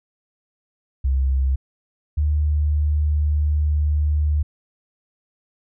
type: tone pair in turn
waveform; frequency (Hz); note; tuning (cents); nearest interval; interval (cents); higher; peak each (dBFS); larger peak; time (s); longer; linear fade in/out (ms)
sine; 66.5 / 74.86; C2 / D2; +29 / +34; major second; 205; second; -16; neither; 1.04-1.56 / 2.17-4.43; second; 10
effects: none